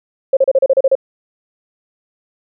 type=tone bursts; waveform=sine; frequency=536 Hz; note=C5; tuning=42 cents sharp; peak=-7 dBFS; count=9; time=0.33-0.953 s; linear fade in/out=5 ms; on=39 ms; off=34 ms; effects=none